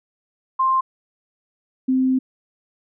sine tone pair in turn, 1052 / 259.8 Hz, C6 / C4, +9 / -12 cents, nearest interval 2 octaves, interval 2421 cents, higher first, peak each -15 dBFS, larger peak neither, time 0.59-0.81 / 1.88-2.19 s, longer second, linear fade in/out 10 ms, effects none

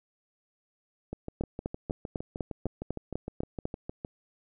two click trains, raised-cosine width 2 ms, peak -17 / -22 dBFS, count 10 / 20, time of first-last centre 1.41-3.654 / 1.13-4.049 s, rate 4.01 / 6.51 Hz, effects none

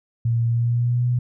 sine tone with pitch glide, 116.54 to 122.76 Hz, A#2 to B2, 0 to -10 cents, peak -17 dBFS, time 0.25-1.19 s, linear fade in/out 5 ms, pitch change +90 cents, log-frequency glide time 0.47-1.06 s, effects none

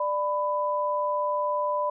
sine tone pair together, 592.3 / 997 Hz, D5 / B5, +15 / +16 cents, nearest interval major sixth, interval 901 cents, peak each -27 / -26 dBFS, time 0-1.9 s, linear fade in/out 5 ms, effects none

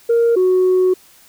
sine tone pair in turn, 466.2 / 369.2 Hz, A#4 / F#4, 0 / -4 cents, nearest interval major third, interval 404 cents, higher first, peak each -9 dBFS, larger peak neither, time 0.09-0.36 / 0.36-0.94 s, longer second, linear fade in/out 10 ms, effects tanh soft clip ceiling -8 dBFS + white hiss -48 dBFS RMS until 1.28 s

